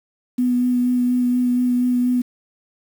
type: tone with vibrato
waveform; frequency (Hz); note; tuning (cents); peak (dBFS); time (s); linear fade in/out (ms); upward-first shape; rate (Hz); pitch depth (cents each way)
sine; 247.3; B3; +3; -15; 0.38-2.22; 10; sine; 4.2; 13
effects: 7-bit